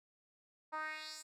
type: tone with band-pass filter sweep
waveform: 10% pulse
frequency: 310.1 Hz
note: D#4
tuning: 6 cents flat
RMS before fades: -44 dBFS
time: 0.72-1.23 s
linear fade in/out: 20 ms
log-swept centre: 950 to 8300 Hz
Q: 2.6
effects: none